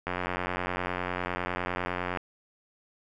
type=click train; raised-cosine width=0.5 ms; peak=-15 dBFS; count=190; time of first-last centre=0.07-2.172 s; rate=89.9 Hz; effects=none